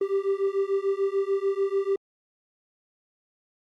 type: beating tone pair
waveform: triangle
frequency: 389.3 / 396.1 Hz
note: G4 / G4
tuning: -12 / +18 cents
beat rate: 6.8 Hz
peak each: -24 dBFS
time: 0.01-1.96 s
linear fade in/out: 5 ms
effects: Opus 32 kbps